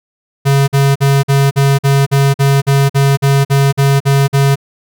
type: tone bursts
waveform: square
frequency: 138.59 Hz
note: C#3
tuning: in tune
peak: -8 dBFS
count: 15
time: 0.45-4.558 s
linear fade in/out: 20 ms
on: 230 ms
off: 47 ms
effects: none